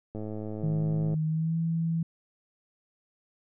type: click train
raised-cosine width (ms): 2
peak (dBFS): -24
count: 107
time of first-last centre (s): 0.15-1.141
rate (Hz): 107
type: tone with pitch glide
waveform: sine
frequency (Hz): 156.5 to 164.66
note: D#3 to E3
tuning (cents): +10 to -2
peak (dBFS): -25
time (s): 0.63-2.03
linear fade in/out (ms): 5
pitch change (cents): +88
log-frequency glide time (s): 1.26-1.57
effects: none